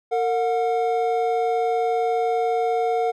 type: tone pair together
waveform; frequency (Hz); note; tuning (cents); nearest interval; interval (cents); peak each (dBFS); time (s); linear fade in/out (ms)
triangle; 457.4 / 726.1; A#4 / F#5; -33 / -33; minor sixth; 800; -20; 0.11-3.12; 20
effects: none